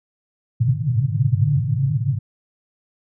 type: band-pass noise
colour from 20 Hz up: white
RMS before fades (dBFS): -19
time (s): 0.6-2.19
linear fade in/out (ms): 10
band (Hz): 100 to 150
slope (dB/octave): 96
effects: none